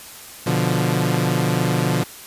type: chord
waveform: sawtooth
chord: B diminished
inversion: none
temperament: equal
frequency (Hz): 123.47 / 146.83 / 174.61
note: B2 / D3 / F3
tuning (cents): 0 / 0 / 0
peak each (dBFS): -18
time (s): 0.46-2.04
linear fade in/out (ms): 10
effects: white hiss -39 dBFS RMS until 2.26 s + resampled to 32000 Hz